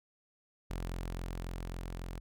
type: tone with level ramp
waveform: sawtooth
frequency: 43.65 Hz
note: F1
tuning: in tune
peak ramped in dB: -32 to -36 dBFS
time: 0.7-2.2 s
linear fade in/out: 10 ms
effects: none